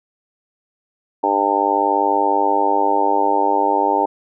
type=harmonic tone; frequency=100.3 Hz; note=G2; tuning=40 cents sharp; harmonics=3 / 4 / 5 / 6 / 7 / 8 / 9; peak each=-24 / -23 / -25 / -25 / -28 / -19 / -18 dBFS; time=1.23-4.06 s; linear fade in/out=10 ms; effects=none